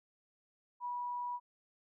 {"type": "tone", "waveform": "sine", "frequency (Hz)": 975, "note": "B5", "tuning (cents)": -23, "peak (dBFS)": -36, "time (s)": [0.8, 1.4], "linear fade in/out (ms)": 50, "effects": []}